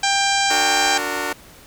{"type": "harmonic tone", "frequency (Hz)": 792, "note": "G5", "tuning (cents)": 18, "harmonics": [1, 2, 3, 4, 5, 6, 7, 8, 9, 10], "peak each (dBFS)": [-20, -23, -25, -26, -27, -28, -28, -29, -30, -30], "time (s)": [0.03, 0.98], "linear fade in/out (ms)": 5}
{"type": "chord", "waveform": "10% pulse", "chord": "D augmented", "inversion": "none", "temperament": "just", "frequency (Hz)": [293.7, 367.1, 458.9], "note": ["D4", "F#4", "A#4"], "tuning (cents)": [0, -14, -27], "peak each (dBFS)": -19, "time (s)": [0.5, 1.33], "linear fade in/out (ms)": 5}
{"effects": ["pink hiss -45 dBFS RMS until 1.66 s"]}